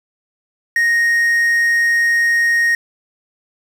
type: tone with quantisation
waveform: triangle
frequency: 1865 Hz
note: A#6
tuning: in tune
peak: -10 dBFS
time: 0.76-2.75 s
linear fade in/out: 2 ms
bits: 6
effects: none